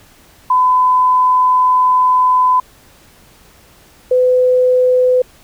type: tone pair in turn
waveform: sine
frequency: 1009 / 504.5 Hz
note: B5 / B4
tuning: +37 / +37 cents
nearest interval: octave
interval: 1200 cents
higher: first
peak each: -8 dBFS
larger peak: neither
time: 0.5-2.6 / 4.11-5.22 s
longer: first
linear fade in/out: 5 ms
effects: pink hiss -46 dBFS RMS until 5.43 s